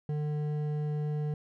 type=tone with hard clipping; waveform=triangle; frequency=149.7 Hz; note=D3; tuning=33 cents sharp; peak=-31 dBFS; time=0.09-1.34 s; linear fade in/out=2 ms; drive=12 dB; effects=none